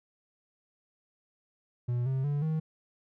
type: tone with pitch steps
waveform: triangle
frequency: 121.6 / 132.61 / 144.61 / 157.7 Hz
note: B2 / C3 / D3 / D#3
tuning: -26 / +24 / -26 / +24 cents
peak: -25 dBFS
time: 1.88-2.6 s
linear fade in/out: 10 ms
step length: 180 ms
effects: none